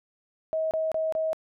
sine tone bursts, 637 Hz, D#5, 41 cents sharp, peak -24 dBFS, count 4, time 0.53-1.331 s, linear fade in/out 0 ms, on 180 ms, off 27 ms, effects none

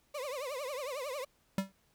35% pulse tone with vibrato, 545 Hz, C#5, 29 cents flat, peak -35 dBFS, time 0.14-1.25 s, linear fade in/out 10 ms, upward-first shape triangle, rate 11 Hz, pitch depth 210 cents each way
square tone with exponential decay, 193.7 Hz, G3, 20 cents flat, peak -26 dBFS, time 1.58-1.72 s, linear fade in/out 2 ms, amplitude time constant 29 ms
effects pink hiss -71 dBFS RMS until 1.94 s

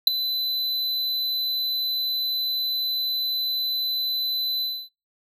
square tone with ADSR envelope, 4014 Hz, B7, 27 cents sharp, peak -8 dBFS, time 0.07-4.89 s, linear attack 4 ms, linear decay 9 ms, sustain -16 dB, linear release 270 ms, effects noise-tail reverb RT60 0.3 s tail -26 dB re dry

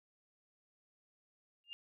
sine tone with exponential growth, 2810 Hz, F7, 10 cents sharp, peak -39 dBFS, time 1.64-1.73 s, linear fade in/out 0 ms, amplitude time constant 19 ms, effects none

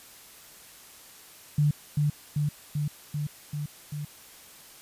sine tone with echo, 147.7 Hz, D3, 10 cents sharp, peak -19 dBFS, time 1.58-1.71 s, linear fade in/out 5 ms, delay 390 ms, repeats 6, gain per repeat -2 dB, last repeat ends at 4.05 s, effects white hiss -50 dBFS RMS until 4.81 s + resampled to 32000 Hz

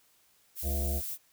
violet noise, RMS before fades -37 dBFS, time 0.55-1.18 s, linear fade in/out 50 ms
harmonic tone, 69.7 Hz, C#2, 10 cents sharp, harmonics 1 / 3 / 5 / 7 / 9 / 10, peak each -29 / -42 / -44 / -46 / -45 / -46 dBFS, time 0.62-1.02 s, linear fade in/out 50 ms
effects white hiss -66 dBFS RMS until 1.32 s

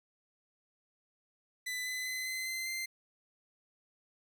sawtooth tone with pitch steps, 2000 / 2016 / 2033 / 2049 / 2066 / 2083 Hz, B6 / B6 / B6 / C7 / C7 / C7, +21 / +35 / +50 / -37 / -22 / -8 cents, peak -32 dBFS, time 1.66-2.86 s, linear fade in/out 10 ms, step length 200 ms, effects none

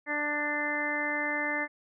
harmonic tone, 295.2 Hz, D4, 9 cents sharp, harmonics 1 / 2 / 3 / 4 / 5 / 6 / 7, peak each -37 / -37 / -38 / -41 / -42 / -32 / -33 dBFS, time 0.06-1.68 s, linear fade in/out 50 ms, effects none

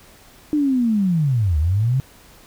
sine linear two-way sweep, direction down then up, 306.1 to 72.2 to 137.1 Hz, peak -15 dBFS, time 0.53-2 s, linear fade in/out 0 ms, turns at 1.58 s, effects pink hiss -48 dBFS RMS until 2.46 s

